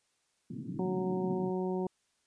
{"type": "band-pass noise", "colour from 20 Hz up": "white", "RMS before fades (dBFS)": -40, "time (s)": [0.5, 1.5], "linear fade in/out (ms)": 5, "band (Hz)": [120, 300], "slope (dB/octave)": 48}
{"type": "harmonic tone", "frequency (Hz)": 185, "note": "F#3", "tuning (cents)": 0, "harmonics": [1, 2, 3, 4, 5], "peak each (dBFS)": [-34, -33, -44, -43, -44], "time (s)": [0.79, 1.87], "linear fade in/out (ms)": 2}
{"effects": ["white hiss -75 dBFS RMS until 2.26 s", "resampled to 22050 Hz"]}